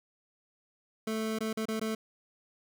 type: tone with dropouts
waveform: 25% pulse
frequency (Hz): 220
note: A3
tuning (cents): 0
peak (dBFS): -27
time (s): 1.07-1.95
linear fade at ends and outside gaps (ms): 5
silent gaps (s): 1.388-1.406 / 1.53-1.571 / 1.655-1.684 / 1.797-1.812
effects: none